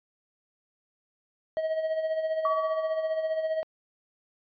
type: tone with tremolo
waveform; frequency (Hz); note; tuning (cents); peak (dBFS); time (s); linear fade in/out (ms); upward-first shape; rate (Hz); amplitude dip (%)
triangle; 636; D#5; +38; -22; 1.57-3.63; 0; sine; 15; 55
type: tone with exponential decay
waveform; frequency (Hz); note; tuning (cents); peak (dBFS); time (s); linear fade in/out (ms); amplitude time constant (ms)
sine; 1138; C#6; +45; -23; 2.45-3.47; 2; 220
effects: resampled to 11025 Hz